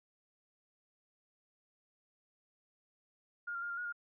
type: tone with pitch steps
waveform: sine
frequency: 1418 / 1384 / 1413 / 1391 / 1448 / 1414 Hz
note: F6 / F6 / F6 / F6 / F#6 / F6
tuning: +26 / -16 / +20 / -7 / -38 / +21 cents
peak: -37 dBFS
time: 3.47-3.926 s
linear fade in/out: 10 ms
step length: 76 ms
effects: none